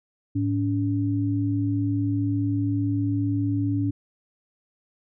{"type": "tone pair together", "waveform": "sine", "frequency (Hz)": [106.53, 284.4], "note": ["G#2", "C#4"], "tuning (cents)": [45, 45], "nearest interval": "octave + perfect fourth", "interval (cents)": 1700, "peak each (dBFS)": -24, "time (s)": [0.35, 3.91], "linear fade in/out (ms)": 10, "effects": []}